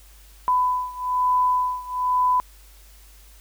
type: beating tone pair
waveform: sine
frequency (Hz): 1000 / 1001.1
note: B5 / B5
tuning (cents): +21 / +23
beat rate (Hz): 1.1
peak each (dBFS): -21 / -23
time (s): 0.48-2.4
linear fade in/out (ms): 0
effects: added 50 Hz sine -47 dBFS peak until 3.4 s + white hiss -53 dBFS RMS until 3.4 s